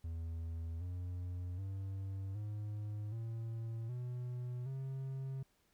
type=tone with pitch steps; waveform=triangle; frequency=82.41 / 89.35 / 96.88 / 105.04 / 113.88 / 123.48 / 133.88 Hz; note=E2 / F2 / G2 / G#2 / A#2 / B2 / C3; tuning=0 / +40 / -20 / +20 / -40 / 0 / +40 cents; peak=-37 dBFS; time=0.04-5.43 s; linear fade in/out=5 ms; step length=770 ms; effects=pink hiss -75 dBFS RMS until 5.73 s